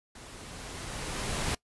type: noise with level ramp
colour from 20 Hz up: pink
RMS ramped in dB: -48 to -30 dBFS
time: 0.15-1.55 s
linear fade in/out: 5 ms
effects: noise-tail reverb RT60 0.1 s tail -22 dB re dry + resampled to 24000 Hz